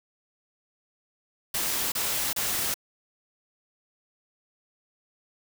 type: noise bursts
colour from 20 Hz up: white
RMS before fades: -28 dBFS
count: 3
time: 1.54-2.742 s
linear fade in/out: 5 ms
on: 380 ms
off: 31 ms
effects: none